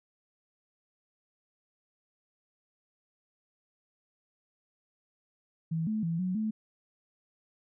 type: tone with pitch steps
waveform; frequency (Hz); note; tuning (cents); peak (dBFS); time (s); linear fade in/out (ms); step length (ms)
sine; 162.5 / 216.5 / 166.3 / 183.9 / 217.3; E3 / A3 / E3 / F#3 / A3; -24 / -28 / +16 / -10 / -21; -28; 5.71-6.51; 10; 160
effects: none